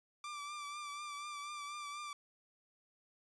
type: tone with vibrato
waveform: sawtooth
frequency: 1174.7 Hz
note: D6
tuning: in tune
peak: -39 dBFS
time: 0.24-2.13 s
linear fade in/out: 2 ms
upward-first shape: triangle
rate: 4.1 Hz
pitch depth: 41 cents each way
effects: resampled to 22050 Hz